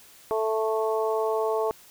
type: harmonic tone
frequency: 220 Hz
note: A3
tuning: in tune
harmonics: 2 / 3 / 4 / 5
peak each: -25 / -29 / -31 / -33 dBFS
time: 0.31-1.71 s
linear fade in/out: 0 ms
effects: white hiss -52 dBFS RMS until 1.9 s